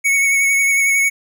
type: tone with vibrato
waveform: square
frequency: 2217 Hz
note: C#7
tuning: in tune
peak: -13 dBFS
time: 0.04-1.1 s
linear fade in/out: 20 ms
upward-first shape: triangle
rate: 11 Hz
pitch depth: 25 cents each way
effects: none